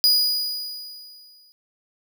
45% pulse tone with exponential decay, 4918 Hz, D#8, 21 cents flat, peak -12 dBFS, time 0.04-1.52 s, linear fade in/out 0 ms, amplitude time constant 320 ms, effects none

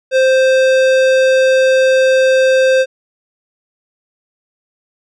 sine tone with tanh clipping, 523.3 Hz, C5, in tune, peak -10 dBFS, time 0.11-2.86 s, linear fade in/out 50 ms, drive 18 dB, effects none

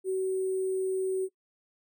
sine tone with sample-and-hold, 377.5 Hz, F#4, 35 cents sharp, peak -26 dBFS, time 0.04-1.29 s, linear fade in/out 50 ms, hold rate 8820 Hz, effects noise-tail reverb RT60 0.1 s tail -20 dB re dry

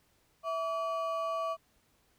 triangle ring-modulated tone, 901 Hz, A5, 41 cents sharp, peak -26 dBFS, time 0.43-1.57 s, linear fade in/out 50 ms, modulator 245 Hz, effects pink hiss -70 dBFS RMS until 2.18 s

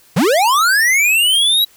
square linear sweep, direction up, 129.7 to 3924 Hz, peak -11 dBFS, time 0.16-1.65 s, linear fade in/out 10 ms, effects white hiss -49 dBFS RMS until 1.76 s

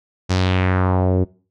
sawtooth tone with low-pass filter sweep, 92.5 Hz, F#2, in tune, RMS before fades -17 dBFS, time 0.29-1.25 s, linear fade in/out 20 ms, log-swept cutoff 6100 to 380 Hz, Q 2.1, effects noise-tail reverb RT60 0.4 s tail -22 dB re dry

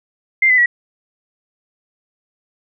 sine tone with pitch steps, 2093 / 2009 / 1928.2 Hz, C7 / B6 / B6, 0 / +29 / -42 cents, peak -9 dBFS, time 0.42-0.66 s, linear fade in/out 5 ms, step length 80 ms, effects none

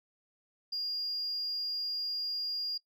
sine tone, 4828 Hz, D8, 47 cents sharp, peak -31 dBFS, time 0.72-2.78 s, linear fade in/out 10 ms, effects noise-tail reverb RT60 0.1 s tail -22 dB re dry + tanh soft clip ceiling -28 dBFS

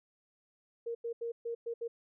sine tone bursts at uneven times, 466.2 Hz, A#4, in tune, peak -34 dBFS, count 6, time 0.86-0.95 / 1.04-1.13 / 1.21-1.32 / 1.45-1.55 / 1.66-1.74 / 1.81-1.88 s, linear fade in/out 10 ms, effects none

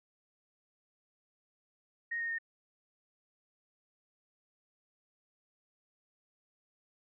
sine tone with pitch steps, 1864.7 / 1849.7 / 1834.8 Hz, A#6 / A#6 / A#6, 0 / -14 / -28 cents, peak -33 dBFS, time 2.11-2.386 s, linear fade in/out 10 ms, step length 92 ms, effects none

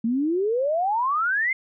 sine exponential sweep, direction up, 220 to 2138 Hz, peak -20 dBFS, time 0.04-1.53 s, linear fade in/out 5 ms, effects none

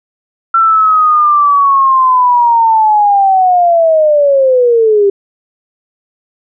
sine linear sweep, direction down, 1352 to 392 Hz, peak -5 dBFS, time 0.54-5.1 s, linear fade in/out 5 ms, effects none

